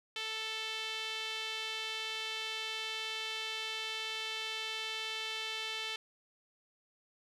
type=tone with band-pass filter; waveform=sawtooth; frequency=440.5 Hz; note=A4; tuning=2 cents sharp; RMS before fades=-39 dBFS; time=0.16-5.96 s; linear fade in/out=2 ms; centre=3200 Hz; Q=2.5; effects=none